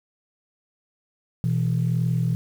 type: tone pair together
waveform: sine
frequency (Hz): 123.17 / 164.81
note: B2 / E3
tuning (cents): -4 / 0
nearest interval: perfect fourth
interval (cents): 504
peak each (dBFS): -21 / -22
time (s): 1.44-2.35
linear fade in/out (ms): 0
effects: tanh soft clip ceiling -14 dBFS + 8-bit